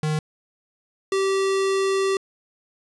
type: tone pair in turn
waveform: square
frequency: 153.9 / 387.8 Hz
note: D#3 / G4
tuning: -19 / -19 cents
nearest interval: octave + major third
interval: 1600 cents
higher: second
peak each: -22 / -20 dBFS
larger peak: second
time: 0.03-0.19 / 1.12-2.17 s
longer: second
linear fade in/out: 2 ms
effects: resampled to 22050 Hz + 8-bit